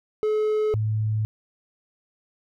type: tone pair in turn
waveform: triangle / sine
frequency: 428.5 / 108.24 Hz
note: A4 / A2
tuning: -46 / -28 cents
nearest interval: 2 octaves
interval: 2382 cents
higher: first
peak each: -18 / -21 dBFS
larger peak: first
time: 0.23-0.74 / 0.74-1.25 s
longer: neither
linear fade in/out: 0 ms
effects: none